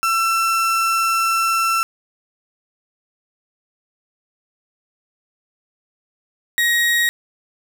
35% pulse tone pair in turn, 1341 / 1888.8 Hz, E6 / A#6, +29 / +22 cents, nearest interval tritone, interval 593 cents, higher second, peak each -14 / -13 dBFS, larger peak second, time 0.03-1.83 / 6.58-7.09 s, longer first, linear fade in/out 0 ms, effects none

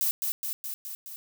violet noise with echo, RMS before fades -26 dBFS, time 0.01-0.11 s, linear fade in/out 0 ms, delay 210 ms, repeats 5, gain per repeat -3 dB, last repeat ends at 1.16 s, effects none

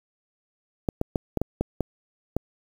clicks, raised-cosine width 2 ms, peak -10 dBFS, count 8, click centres 0.888 / 1.014 / 1.158 / 1.373 / 1.416 / 1.61 / 1.807 / 2.366 s, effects 7-bit

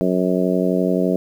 harmonic tone, 91.7 Hz, F#2, 15 cents flat, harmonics 2 / 3 / 4 / 5 / 6 / 7, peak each -20 / -22 / -23 / -24 / -25 / -25 dBFS, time 0.01-1.16 s, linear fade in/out 0 ms, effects 8-bit

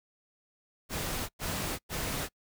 pink noise bursts, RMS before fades -34 dBFS, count 3, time 0.89-2.29 s, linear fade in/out 50 ms, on 400 ms, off 100 ms, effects noise-tail reverb RT60 0.1 s tail -26 dB re dry

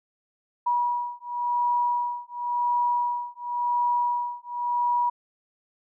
sine beating tone pair, 966 / 966.93 Hz, B5 / B5, -39 / -37 cents, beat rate 0.93 Hz, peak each -26 / -26 dBFS, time 0.66-5.1 s, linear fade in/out 10 ms, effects none

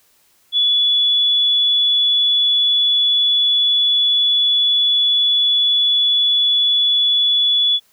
sine tone, 3422 Hz, A7, 49 cents flat, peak -12 dBFS, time 0.52-7.8 s, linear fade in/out 50 ms, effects white hiss -57 dBFS RMS until 7.92 s

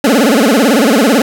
25% pulse tone with vibrato, 248.9 Hz, B3, 14 cents sharp, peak -3 dBFS, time 0.04-1.22 s, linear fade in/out 2 ms, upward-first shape sine, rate 18 Hz, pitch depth 290 cents each way, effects none

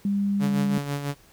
sine tone, 200.4 Hz, G3, 38 cents sharp, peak -21 dBFS, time 0.05-0.78 s, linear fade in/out 2 ms
sawtooth tone with tremolo, 142.6 Hz, C#3, 49 cents sharp, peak -21 dBFS, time 0.39-1.15 s, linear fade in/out 50 ms, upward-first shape sine, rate 6 Hz, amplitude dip 55%
effects pink hiss -55 dBFS RMS until 1.32 s

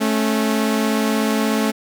sawtooth tone pair together, 217.6 / 274.2 Hz, A3 / C#4, -19 / -19 cents, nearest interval major third, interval 400 cents, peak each -14 / -18 dBFS, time 0-1.72 s, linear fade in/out 20 ms, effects none

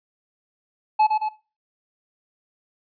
triangle tone with echo, 859 Hz, A5, 42 cents flat, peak -12 dBFS, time 0.99-1.07 s, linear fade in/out 10 ms, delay 110 ms, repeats 2, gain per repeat -4 dB, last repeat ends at 1.29 s, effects noise-tail reverb RT60 0.3 s tail -17 dB re dry + resampled to 11025 Hz

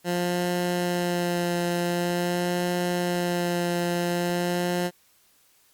15% pulse tone with vibrato, 175.6 Hz, F3, 10 cents sharp, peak -17 dBFS, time 0.04-4.91 s, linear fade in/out 50 ms, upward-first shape sine, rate 0.46 Hz, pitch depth 15 cents each way, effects white hiss -61 dBFS RMS until 5.73 s + MP3 96 kbps

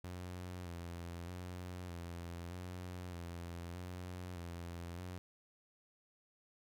sawtooth tone with vibrato, 88 Hz, F2, 14 cents sharp, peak -40 dBFS, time 0.04-5.18 s, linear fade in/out 0 ms, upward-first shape square, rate 0.81 Hz, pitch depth 41 cents each way, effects none

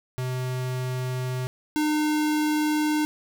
square tone pair in turn, 127.6 / 303.5 Hz, C3 / D#4, -43 / -43 cents, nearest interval octave + minor third, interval 1500 cents, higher second, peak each -27 / -22 dBFS, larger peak second, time 0.18-1.47 / 1.76-3.05 s, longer neither, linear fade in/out 0 ms, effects none

